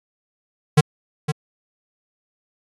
square tone with echo, 150.7 Hz, D3, 45 cents sharp, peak -9 dBFS, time 0.77-0.81 s, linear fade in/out 10 ms, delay 510 ms, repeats 1, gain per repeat -10 dB, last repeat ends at 1.32 s, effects AAC 32 kbps

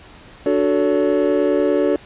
triangle chord, D major seventh, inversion none, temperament equal with one note detuned, 293.7 / 370 / 440 / 568 Hz, D4 / F#4 / A4 / C#5, 0 / 0 / 0 / +42 cents, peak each -18 dBFS, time 0.46-1.96 s, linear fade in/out 2 ms, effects pink hiss -43 dBFS RMS until 2.05 s + resampled to 8000 Hz

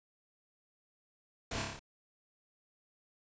pink noise with echo, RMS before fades -38 dBFS, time 1.51-1.62 s, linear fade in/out 5 ms, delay 29 ms, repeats 6, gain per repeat -2 dB, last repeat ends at 1.794 s, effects resampled to 16000 Hz

